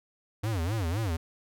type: tone with vibrato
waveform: square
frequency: 96 Hz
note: G2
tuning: 36 cents flat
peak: -28 dBFS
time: 0.43-1.17 s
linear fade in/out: 10 ms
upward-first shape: sine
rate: 3.9 Hz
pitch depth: 300 cents each way
effects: none